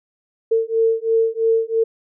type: beating tone pair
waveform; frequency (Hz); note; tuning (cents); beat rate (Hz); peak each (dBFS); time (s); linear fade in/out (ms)
sine; 450 / 453; A4 / A#4; +39 / -50; 3; -18; 0.51-1.84; 10
effects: none